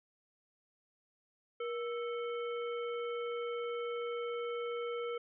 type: harmonic tone with a mistuned harmonic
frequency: 440.7 Hz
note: A4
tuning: 3 cents sharp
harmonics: 1 / 3 / 5 / 7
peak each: -36 / -44 / -49 / -52 dBFS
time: 1.6-5.18 s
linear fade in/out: 5 ms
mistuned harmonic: 1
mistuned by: +130 cents
effects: none